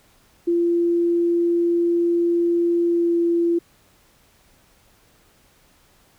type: tone with pitch glide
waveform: sine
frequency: 342.9 to 340.5 Hz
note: F4 to F4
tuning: -32 to -44 cents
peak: -16 dBFS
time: 0.47-3.59 s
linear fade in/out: 10 ms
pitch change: -12 cents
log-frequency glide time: 2.85-3.17 s
effects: pink hiss -57 dBFS RMS until 6.18 s